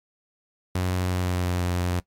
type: tone with pitch glide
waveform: sawtooth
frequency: 91.3 to 88.96 Hz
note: F#2 to F2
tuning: -23 to +32 cents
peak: -19 dBFS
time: 0.75-2 s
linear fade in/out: 5 ms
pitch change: -45 cents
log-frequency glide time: 1.06-1.66 s
effects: noise-tail reverb RT60 0.1 s tail -19 dB re dry + MP3 96 kbps